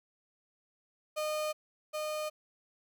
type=tone with echo; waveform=35% pulse; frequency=612 Hz; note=D#5; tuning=29 cents flat; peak=-30 dBFS; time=1.16-1.53 s; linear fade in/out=20 ms; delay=770 ms; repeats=1; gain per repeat=-2 dB; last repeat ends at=2.3 s; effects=none